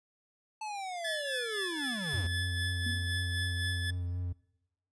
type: linear sweep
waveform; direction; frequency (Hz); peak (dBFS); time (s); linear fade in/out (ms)
square; down; 880 to 67.4; -37; 0.61-2.27; 5
type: tone with tremolo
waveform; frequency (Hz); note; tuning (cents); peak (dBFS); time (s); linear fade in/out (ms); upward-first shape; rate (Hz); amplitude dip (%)
25% pulse; 1726; A6; -34; -28; 1.04-3.91; 10; sine; 3.9; 45
type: tone with vibrato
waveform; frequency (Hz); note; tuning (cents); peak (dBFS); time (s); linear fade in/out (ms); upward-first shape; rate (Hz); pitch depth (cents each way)
triangle; 88.8; F2; +29; -30; 2.13-4.33; 10; sine; 4; 22
type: tone with exponential decay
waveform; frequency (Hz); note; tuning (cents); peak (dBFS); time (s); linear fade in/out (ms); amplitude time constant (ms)
sine; 241.3; B3; -40; -35; 2.86-3.17; 5; 67
effects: noise-tail reverb RT60 0.9 s tail -22 dB re dry + resampled to 22050 Hz